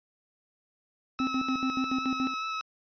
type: tone with vibrato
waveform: sawtooth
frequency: 1299 Hz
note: E6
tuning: 26 cents flat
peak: -27 dBFS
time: 1.19-2.61 s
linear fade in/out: 0 ms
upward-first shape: sine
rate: 4.9 Hz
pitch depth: 14 cents each way
type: tone with tremolo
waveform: triangle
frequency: 261.6 Hz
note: C4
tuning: in tune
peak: -24 dBFS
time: 1.2-2.34 s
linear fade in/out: 0 ms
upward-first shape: square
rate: 7 Hz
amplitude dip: 80%
effects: resampled to 11025 Hz